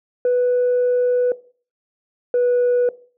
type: tone pair in turn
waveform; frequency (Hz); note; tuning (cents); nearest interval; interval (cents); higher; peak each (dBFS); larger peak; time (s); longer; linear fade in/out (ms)
sine; 493.9 / 489.9; B4 / B4; 0 / -14; unison; 14; first; -12 / -12; neither; 0.25-1.32 / 2.34-2.89; first; 2
effects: noise-tail reverb RT60 0.4 s tail -18 dB re dry + tanh soft clip ceiling -12 dBFS